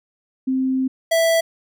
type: tone pair in turn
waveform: sine / square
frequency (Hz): 261.6 / 659.2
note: C4 / E5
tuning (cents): 0 / 0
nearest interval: octave + major third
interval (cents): 1600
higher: second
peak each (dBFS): -17 / -15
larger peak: second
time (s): 0.47-0.88 / 1.11-1.41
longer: first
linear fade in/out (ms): 10
effects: none